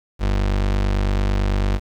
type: tone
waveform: 35% pulse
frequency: 49 Hz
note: G1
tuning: in tune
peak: -15 dBFS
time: 0.19-1.8 s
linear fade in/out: 50 ms
effects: low-pass 5000 Hz 12 dB/octave + 7-bit